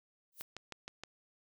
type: noise with exponential growth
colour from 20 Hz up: violet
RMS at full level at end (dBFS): -41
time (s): 0.32-0.42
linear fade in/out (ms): 1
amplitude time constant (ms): 21
type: click train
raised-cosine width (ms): 0.2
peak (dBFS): -26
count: 5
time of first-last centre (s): 0.41-1.036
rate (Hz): 6.39
effects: none